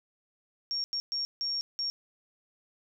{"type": "tone bursts at uneven times", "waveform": "sine", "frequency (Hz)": 5540, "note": "F8", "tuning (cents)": -15, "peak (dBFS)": -29, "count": 5, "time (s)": [[0.71, 0.84], [0.93, 1], [1.12, 1.25], [1.41, 1.61], [1.79, 1.9]], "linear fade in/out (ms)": 0, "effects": []}